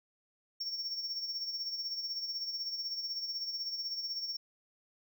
triangle tone with tremolo, 5480 Hz, F8, 34 cents flat, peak -32 dBFS, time 0.6-4.37 s, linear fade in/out 10 ms, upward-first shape sine, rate 16 Hz, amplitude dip 55%, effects none

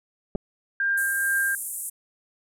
clicks, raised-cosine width 2 ms, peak -16 dBFS, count 2, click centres 0.352 / 0.357 s
sine tone with tremolo, 1597 Hz, G6, 32 cents sharp, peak -20 dBFS, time 0.8-1.55 s, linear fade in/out 2 ms, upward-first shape triangle, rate 2.2 Hz, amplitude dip 35%
pink band-pass noise, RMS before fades -33 dBFS, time 0.97-1.9 s, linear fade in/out 10 ms, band 8200 to 13000 Hz, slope 48 dB/octave
effects none

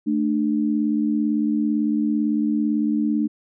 sine tone pair together, 220 / 297.9 Hz, A3 / D4, 0 / +25 cents, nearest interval perfect fourth, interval 525 cents, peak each -21 dBFS, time 0.06-3.28 s, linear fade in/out 20 ms, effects none

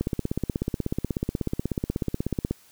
click train, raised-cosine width 3 ms, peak -12 dBFS, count 42, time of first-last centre 0.01-2.51 s, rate 16.4 Hz, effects white hiss -56 dBFS RMS until 2.71 s

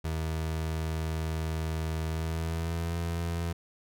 30% pulse tone with pitch glide, 80 to 84.46 Hz, D#2 to E2, +49 to +43 cents, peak -27 dBFS, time 0.04-3.53 s, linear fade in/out 10 ms, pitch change +94 cents, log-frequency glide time 2.09-2.95 s, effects none

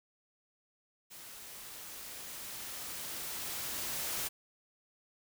white noise with level ramp, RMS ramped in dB -50 to -36 dBFS, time 1.1-4.29 s, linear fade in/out 20 ms, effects none

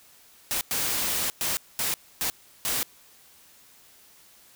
white noise bursts at uneven times, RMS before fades -27 dBFS, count 6, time 0.51-0.61 / 0.71-1.3 / 1.41-1.57 / 1.79-1.94 / 2.21-2.3 / 2.65-2.83 s, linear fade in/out 0 ms, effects white hiss -55 dBFS RMS until 4.55 s

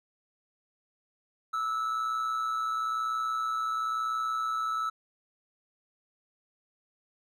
triangle tone with amplitude modulation, 1307 Hz, E6, 15 cents flat, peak -24 dBFS, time 1.53-4.9 s, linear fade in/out 10 ms, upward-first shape sine, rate 121 Hz, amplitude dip 50%, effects none

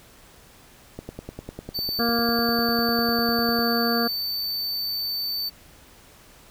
click train, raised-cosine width 2 ms, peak -20 dBFS, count 27, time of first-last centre 0.99-3.59 s, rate 10 Hz
square tone, 4549 Hz, C#8, 44 cents sharp, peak -26 dBFS, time 1.74-5.5 s, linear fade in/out 20 ms
harmonic tone, 234.1 Hz, A#3, 8 cents sharp, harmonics 1 / 2 / 3 / 5 / 6 / 7, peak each -24 / -27 / -29 / -31 / -32 / -32 dBFS, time 1.99-4.08 s, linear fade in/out 10 ms
effects pink hiss -51 dBFS RMS until 6.5 s

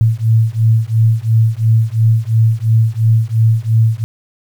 sine beating tone pair, 110.8 / 113.7 Hz, A2 / A#2, +13 / -43 cents, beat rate 2.9 Hz, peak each -12 dBFS, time 0.01-4.04 s, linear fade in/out 0 ms, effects 7-bit

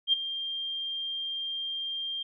sine tone with ADSR envelope, 3191 Hz, G7, 30 cents sharp, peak -18 dBFS, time 0.07-2.23 s, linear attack 60 ms, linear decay 12 ms, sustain -13 dB, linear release 7 ms, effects none

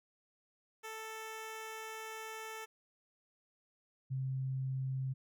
10% pulse / sine tone pair in turn, 441.1 / 132.13 Hz, A4 / C3, +4 / +17 cents, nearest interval octave + major sixth, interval 2087 cents, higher first, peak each -35 / -34 dBFS, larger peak second, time 0.83-2.66 / 4.1-5.14 s, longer first, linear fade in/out 20 ms, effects none

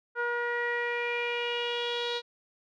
sawtooth tone with low-pass filter sweep, 478.1 Hz, A#4, 44 cents sharp, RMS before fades -31 dBFS, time 0.15-2.22 s, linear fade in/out 50 ms, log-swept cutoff 1500 to 3900 Hz, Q 5.3, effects none

